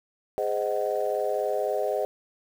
sine chord, Ab dominant seventh, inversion none, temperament just, 415.3 / 519.1 / 623 / 747.5 Hz, Ab4 / C5 / Eb5 / Gb5, 0 / -14 / +2 / +17 cents, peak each -29 / -29 / -28 / -32 dBFS, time 0.38-2.05 s, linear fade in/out 0 ms, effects tanh soft clip ceiling -14 dBFS + 8-bit

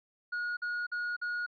triangle tone bursts, 1445 Hz, F#6, 41 cents flat, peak -30 dBFS, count 4, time 0.32-1.464 s, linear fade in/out 10 ms, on 250 ms, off 48 ms, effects resampled to 11025 Hz

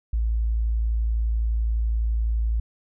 sine tone, 55.9 Hz, A1, 28 cents sharp, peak -20 dBFS, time 0.13-2.6 s, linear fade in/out 5 ms, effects none

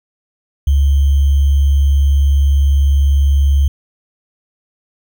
sine tone with sample-and-hold, 70.1 Hz, C#2, 20 cents sharp, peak -8 dBFS, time 0.67-3.68 s, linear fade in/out 5 ms, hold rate 3150 Hz, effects none

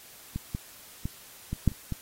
clicks, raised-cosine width 5 ms, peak -19 / -18 / -18 / -18 / -8 / -30 / -18 dBFS, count 7, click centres 0.36 / 0.549 / 1.055 / 1.53 / 1.677 / 1.717 / 1.923 s, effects white hiss -50 dBFS RMS until 2.01 s + AAC 48 kbps

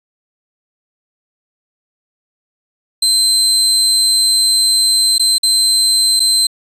30% pulse tone with dropouts, 4100 Hz, C8, 36 cents flat, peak -7 dBFS, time 3.02-6.47 s, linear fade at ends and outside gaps 5 ms, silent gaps 5.182-5.195 / 5.383-5.431 / 6.196-6.201 s, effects resampled to 32000 Hz

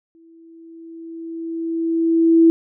sine tone with exponential growth, 329.6 Hz, E4, in tune, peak -7 dBFS, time 0.15-2.5 s, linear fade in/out 0 ms, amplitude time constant 510 ms, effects none

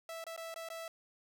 sawtooth tone with dropouts, 658 Hz, E5, 3 cents flat, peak -38 dBFS, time 0.09-0.88 s, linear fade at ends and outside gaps 2 ms, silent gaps 0.241-0.266 / 0.364-0.376 / 0.542-0.56 / 0.688-0.701 s, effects none

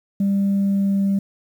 sine tone with pitch glide, 198 to 196.86 Hz, G3 to G3, +18 to +8 cents, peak -14 dBFS, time 0.2-1.19 s, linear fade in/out 5 ms, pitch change -10 cents, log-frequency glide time 0.54-1.02 s, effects tanh soft clip ceiling -14 dBFS + 8-bit

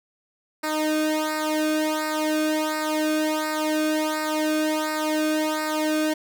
sawtooth tone with flanger, 308.9 Hz, D#4, 12 cents flat, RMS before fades -24 dBFS, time 0.63-6.14 s, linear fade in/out 10 ms, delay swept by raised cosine 0.31 to 1.02 ms, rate 1.4 Hz, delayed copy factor -1, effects none

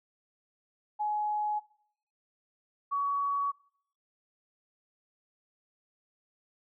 sine tone pair in turn, 842 / 1127.8 Hz, G#5 / C#6, +24 / +30 cents, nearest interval perfect fourth, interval 506 cents, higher second, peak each -28 / -27 dBFS, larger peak second, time 0.99-1.6 / 2.91-3.52 s, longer neither, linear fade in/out 20 ms, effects noise-tail reverb RT60 0.6 s tail -20 dB re dry

